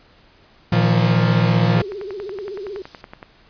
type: chord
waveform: 45% pulse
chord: Bb suspended fourth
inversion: none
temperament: equal with one note detuned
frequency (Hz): 116.54 / 159.29 / 174.61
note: Bb2 / Eb3 / F3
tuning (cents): 0 / +41 / 0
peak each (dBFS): -17 / -20 / -18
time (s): 0.72-1.82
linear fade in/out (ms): 5
type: noise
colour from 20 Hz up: violet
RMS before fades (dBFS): -35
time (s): 1.64-3.02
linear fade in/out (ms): 10
type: tone with vibrato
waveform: sine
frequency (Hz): 397.1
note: G4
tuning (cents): +22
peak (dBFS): -27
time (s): 1.76-2.82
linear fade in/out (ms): 2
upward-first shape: sine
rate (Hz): 16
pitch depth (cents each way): 130
type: click train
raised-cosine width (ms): 0.5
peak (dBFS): -20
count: 15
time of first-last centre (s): 1.92-3.228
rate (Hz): 10.7
effects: pink hiss -52 dBFS RMS until 3.49 s + resampled to 11025 Hz